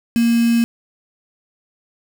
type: tone with quantisation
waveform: sine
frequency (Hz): 233.1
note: A#3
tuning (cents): 0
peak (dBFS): -12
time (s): 0.16-0.64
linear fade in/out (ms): 0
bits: 4
effects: none